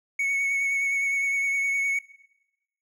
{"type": "tone with vibrato", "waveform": "triangle", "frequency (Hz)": 2217, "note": "C#7", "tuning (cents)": 0, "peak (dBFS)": -21, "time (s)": [0.19, 1.99], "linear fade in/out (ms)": 5, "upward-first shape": "triangle", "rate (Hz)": 9.7, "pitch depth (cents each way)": 21, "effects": ["noise-tail reverb RT60 1.0 s tail -22 dB re dry"]}